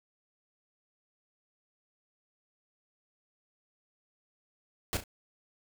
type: noise with echo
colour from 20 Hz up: pink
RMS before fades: -31 dBFS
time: 4.93-4.97 s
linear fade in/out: 0 ms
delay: 34 ms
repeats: 2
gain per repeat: -10 dB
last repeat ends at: 5.038 s
effects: none